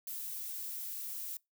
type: noise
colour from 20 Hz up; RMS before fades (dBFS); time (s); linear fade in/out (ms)
violet; -41; 0.07-1.37; 2
effects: noise-tail reverb RT60 0.2 s tail -24 dB re dry